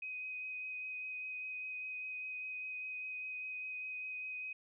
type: tone with vibrato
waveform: sine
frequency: 2512 Hz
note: D#7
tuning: 16 cents sharp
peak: -40 dBFS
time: 0.02-4.53 s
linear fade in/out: 5 ms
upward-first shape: sine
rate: 5 Hz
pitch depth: 10 cents each way
effects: none